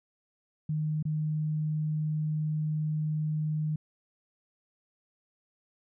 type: tone with dropouts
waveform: sine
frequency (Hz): 153.8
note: D#3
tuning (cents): -20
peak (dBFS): -27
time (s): 0.69-3.76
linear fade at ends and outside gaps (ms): 5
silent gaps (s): 1.027-1.052
effects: none